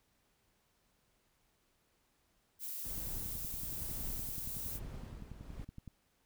violet noise, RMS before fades -42 dBFS, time 2.59-4.8 s, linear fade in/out 50 ms
brown noise with tremolo, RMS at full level -45 dBFS, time 2.84-5.65 s, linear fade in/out 10 ms, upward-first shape sine, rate 1.1 Hz, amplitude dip 55%
click train, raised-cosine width 5 ms, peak -35 dBFS, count 32, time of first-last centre 2.98-5.877 s, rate 10.7 Hz
effects pink hiss -75 dBFS RMS until 6.25 s

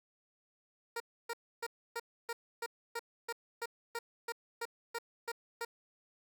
15% pulse tone bursts, 466.2 Hz, A#4, in tune, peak -30 dBFS, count 15, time 0.96-5.65 s, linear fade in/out 5 ms, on 42 ms, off 290 ms, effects none

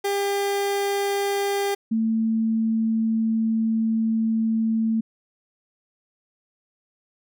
30% pulse / sine tone pair in turn, 400.4 / 223.4 Hz, G4 / A3, +37 / +27 cents, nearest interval minor seventh, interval 1010 cents, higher first, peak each -19 dBFS, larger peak neither, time 0.04-1.75 / 1.91-5.01 s, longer second, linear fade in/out 10 ms, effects none

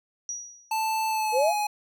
sine tone with exponential decay, 5790 Hz, F#8, 38 cents flat, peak -28 dBFS, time 0.29-0.85 s, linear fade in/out 1 ms, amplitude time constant 120 ms
square tone with pitch glide, 880 to 837.4 Hz, A5 to G#5, 0 to +14 cents, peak -25 dBFS, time 0.71-1.67 s, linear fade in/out 5 ms, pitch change -86 cents, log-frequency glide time 1.09-1.54 s
sine exponential sweep, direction up, 466.2 to 740 Hz, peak -20 dBFS, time 1.32-1.54 s, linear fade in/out 50 ms
effects none

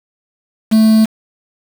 triangle tone with quantisation, 219.6 Hz, A3, 3 cents flat, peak -4 dBFS, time 0.71-1.06 s, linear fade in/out 20 ms, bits 4, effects none

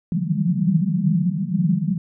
white band-pass noise, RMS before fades -20 dBFS, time 0.12-1.98 s, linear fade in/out 2 ms, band 150 to 200 Hz, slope 96 dB/octave, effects none

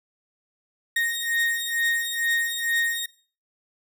35% pulse beating tone pair, 1858 / 1860.2 Hz, A#6 / A#6, -6 / -4 cents, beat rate 2.2 Hz, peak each -25 / -24 dBFS, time 0.96-3.06 s, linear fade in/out 5 ms, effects noise-tail reverb RT60 0.4 s tail -19 dB re dry

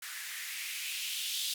violet noise with band-pass filter sweep, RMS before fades -38 dBFS, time 0.02-1.54 s, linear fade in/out 5 ms, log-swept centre 1600 to 3600 Hz, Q 3.1, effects none

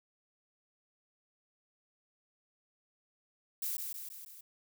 violet noise with echo, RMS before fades -36 dBFS, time 3.62-3.77 s, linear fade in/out 5 ms, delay 160 ms, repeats 4, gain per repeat -4 dB, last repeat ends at 4.41 s, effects none

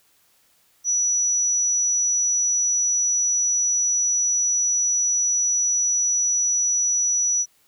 sine tone, 5890 Hz, F#8, 9 cents flat, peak -18 dBFS, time 0.84-7.46 s, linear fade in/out 50 ms, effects white hiss -61 dBFS RMS until 7.67 s

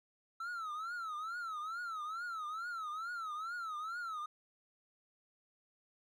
triangle tone with vibrato, 1318.5 Hz, E6, in tune, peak -37 dBFS, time 0.4-4.26 s, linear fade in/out 5 ms, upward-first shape triangle, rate 2.3 Hz, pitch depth 180 cents each way, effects none

